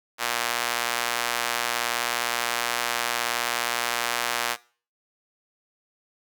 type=tone with high-pass filter; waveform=sawtooth; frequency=119.3 Hz; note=A#2; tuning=41 cents sharp; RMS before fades=-27 dBFS; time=0.18-4.57 s; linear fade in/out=50 ms; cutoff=1100 Hz; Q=0.81; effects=noise-tail reverb RT60 0.4 s tail -20 dB re dry